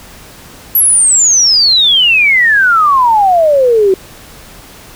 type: exponential sweep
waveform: sine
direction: down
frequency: 11900 to 370 Hz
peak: -5 dBFS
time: 0.75-3.94 s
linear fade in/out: 2 ms
effects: pink hiss -35 dBFS RMS until 4.95 s